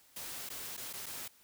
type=noise with dropouts; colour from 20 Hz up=white; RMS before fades=-43 dBFS; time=0.16-1.28 s; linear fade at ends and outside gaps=5 ms; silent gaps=0.491-0.5 / 0.768-0.775 / 0.929-0.935 / 1.06-1.064 s; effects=white hiss -64 dBFS RMS until 1.43 s